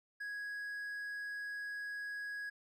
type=tone; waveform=triangle; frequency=1661.2 Hz; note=G#6; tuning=in tune; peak=-38 dBFS; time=0.2-2.5 s; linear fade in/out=10 ms; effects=none